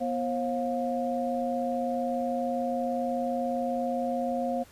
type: tone cluster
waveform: sine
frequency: 243.7 / 536 / 709 Hz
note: B3 / C5 / F5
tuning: -23 / +42 / +26 cents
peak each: -31 dBFS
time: 0-4.64 s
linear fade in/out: 20 ms
effects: pink hiss -55 dBFS RMS until 4.71 s + resampled to 32000 Hz